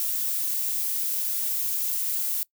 violet noise, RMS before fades -27 dBFS, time 0-2.43 s, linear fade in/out 0 ms, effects noise-tail reverb RT60 0.1 s tail -22 dB re dry

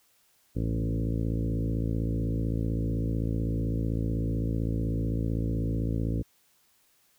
harmonic tone with a mistuned harmonic, 55.8 Hz, A1, 25 cents sharp, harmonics 1 / 2 / 3 / 4 / 5 / 6 / 7 / 8 / 9 / 10, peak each -31 / -30 / -34 / -37 / -35 / -40 / -48 / -43 / -45 / -51 dBFS, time 0.55-6.23 s, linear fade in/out 20 ms, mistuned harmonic 2, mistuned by -23 cents, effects white hiss -66 dBFS RMS until 7.18 s

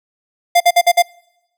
square tone bursts, 698.5 Hz, F5, in tune, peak -8 dBFS, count 5, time 0.55-1.024 s, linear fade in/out 10 ms, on 54 ms, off 51 ms, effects noise-tail reverb RT60 0.9 s tail -26 dB re dry

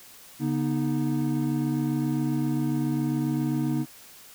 triangle tone cluster, 142.7 / 243.4 / 310.8 Hz, D3 / B3 / D#4, -49 / -25 / -2 cents, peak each -26 dBFS, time 0.39-3.86 s, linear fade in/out 50 ms, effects white hiss -49 dBFS RMS until 4.34 s

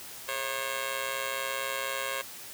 10% pulse tone with amplitude modulation, 540 Hz, C#5, 45 cents flat, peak -19 dBFS, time 0.28-2.22 s, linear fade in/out 10 ms, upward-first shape sine, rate 124 Hz, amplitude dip 85%, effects white hiss -44 dBFS RMS until 2.53 s + high-pass 60 Hz 12 dB/octave

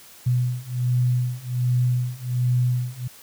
sine beating tone pair, 123.4 / 124.7 Hz, B2 / B2, -1 / +17 cents, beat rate 1.3 Hz, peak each -23 / -22 dBFS, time 0.26-3.08 s, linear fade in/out 10 ms, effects white hiss -47 dBFS RMS until 3.22 s

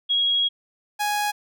sine / sawtooth tone pair in turn, 3304 / 830.8 Hz, G#7 / G#5, -10 / 0 cents, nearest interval 2 octaves, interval 2390 cents, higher first, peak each -18 dBFS, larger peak neither, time 0.09-0.49 / 0.99-1.32 s, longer first, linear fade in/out 20 ms, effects none

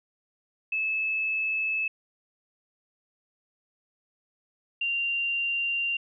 sine tone pair in turn, 2606 / 2775 Hz, E7 / F7, -20 / -12 cents, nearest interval minor second, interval 108 cents, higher second, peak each -25 dBFS, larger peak neither, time 0.72-1.88 / 4.81-5.97 s, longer neither, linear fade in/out 5 ms, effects none

